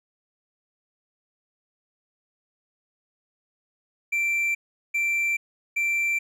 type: tone bursts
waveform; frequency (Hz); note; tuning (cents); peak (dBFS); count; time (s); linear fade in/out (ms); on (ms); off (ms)
triangle; 2349; D7; 0; -20; 3; 4.12-6.19; 10; 430; 390
effects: none